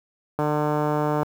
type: click train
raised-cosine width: 1 ms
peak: -10 dBFS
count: 127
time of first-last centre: 0.39-1.23 s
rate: 150 Hz
effects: high-pass 60 Hz 12 dB/octave + 7-bit